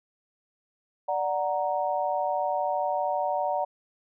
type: chord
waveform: sine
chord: D augmented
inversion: none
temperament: equal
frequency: 587.3 / 740 / 932.3 Hz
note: D5 / F#5 / A#5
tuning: 0 / 0 / 0 cents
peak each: -29 / -28 / -30 dBFS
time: 1.08-3.65 s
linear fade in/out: 10 ms
effects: none